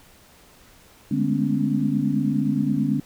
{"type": "tone cluster", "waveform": "sine", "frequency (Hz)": [147.8, 205.8, 215.2, 251.2, 279.3], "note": ["D3", "G#3", "A3", "B3", "C#4"], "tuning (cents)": [11, -16, -38, 30, 13], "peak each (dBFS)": [-26, -26, -27, -25, -25], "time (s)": [1.11, 3], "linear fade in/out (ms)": 5, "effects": ["pink hiss -52 dBFS RMS until 3.05 s"]}